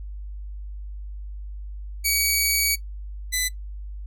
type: tone pair in turn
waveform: 10% pulse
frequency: 2262 / 2004 Hz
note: C#7 / B6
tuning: +34 / +25 cents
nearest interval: major second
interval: 209 cents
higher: first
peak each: -11 / -13 dBFS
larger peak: first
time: 2.04-2.76 / 3.32-3.49 s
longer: first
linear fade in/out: 20 ms
effects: noise-tail reverb RT60 0.1 s tail -17 dB re dry + added 50 Hz sine -32 dBFS peak until 4.06 s